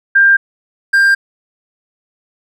sine / triangle tone pair in turn, 1593 / 1593 Hz, G6 / G6, +27 / +27 cents, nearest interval unison, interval 0 cents, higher neither, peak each -5 dBFS, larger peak neither, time 0.15-0.37 / 0.93-1.15 s, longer neither, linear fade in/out 10 ms, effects none

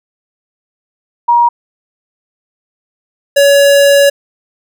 sine / square tone pair in turn, 950 / 563.7 Hz, A#5 / C#5, +33 / +29 cents, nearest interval major sixth, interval 904 cents, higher first, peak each -5 dBFS, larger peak neither, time 1.28-1.49 / 3.36-4.1 s, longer second, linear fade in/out 10 ms, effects none

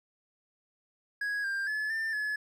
triangle tone with pitch steps, 1660 / 1592 / 1718 / 1790 / 1708 Hz, G#6 / G6 / A6 / A6 / G#6, -1 / +26 / -42 / +29 / +48 cents, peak -28 dBFS, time 1.21-2.36 s, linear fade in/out 5 ms, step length 230 ms, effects none

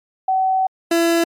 sine / 30% pulse tone pair in turn, 758 / 335.8 Hz, F#5 / E4, +42 / +32 cents, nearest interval octave + major second, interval 1410 cents, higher first, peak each -14 / -11 dBFS, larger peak second, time 0.28-0.67 / 0.91-1.24 s, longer first, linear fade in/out 5 ms, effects MP3 64 kbps

